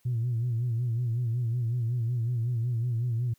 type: tone with vibrato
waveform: sine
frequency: 118.7 Hz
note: A#2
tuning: 32 cents sharp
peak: -24 dBFS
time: 0.05-3.34 s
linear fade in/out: 10 ms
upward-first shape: sine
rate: 5.4 Hz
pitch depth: 87 cents each way
effects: tanh soft clip ceiling -22 dBFS + white hiss -68 dBFS RMS until 3.38 s